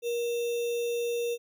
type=tone with sample-and-hold; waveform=sine; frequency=473.4 Hz; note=A#4; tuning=27 cents sharp; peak=-27 dBFS; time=0.02-1.38 s; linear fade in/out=50 ms; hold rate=3150 Hz; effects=none